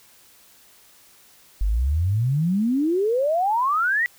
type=exponential sweep; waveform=sine; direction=up; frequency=46 to 1975.5 Hz; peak=-18 dBFS; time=1.61-4.06 s; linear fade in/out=0 ms; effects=white hiss -53 dBFS RMS until 4.18 s